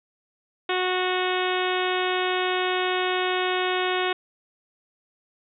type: harmonic tone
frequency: 367 Hz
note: F#4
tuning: 14 cents flat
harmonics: 1 / 2 / 3 / 4 / 5 / 6 / 7 / 8 / 9 / 10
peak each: -26 / -29 / -31 / -32 / -33 / -34 / -34 / -35 / -36 / -36 dBFS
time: 0.69-4.13 s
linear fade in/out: 5 ms
effects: none